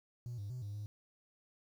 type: tone with pitch steps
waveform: triangle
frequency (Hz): 120.8 / 101.3 / 125.9 / 102.3 / 104.4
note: B2 / G#2 / B2 / G#2 / G#2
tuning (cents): -38 / -43 / +34 / -26 / +10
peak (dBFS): -37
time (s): 0.26-0.86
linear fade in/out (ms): 0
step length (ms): 120
effects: tanh soft clip ceiling -36 dBFS + 11-bit